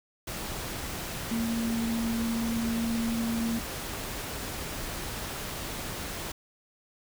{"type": "tone in noise", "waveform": "sine", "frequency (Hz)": 229.6, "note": "A#3", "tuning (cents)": -26, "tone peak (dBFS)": -27, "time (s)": [1.31, 3.59], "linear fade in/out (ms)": 5, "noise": "pink", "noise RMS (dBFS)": -36, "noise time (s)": [0.27, 6.32], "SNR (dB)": 6, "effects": []}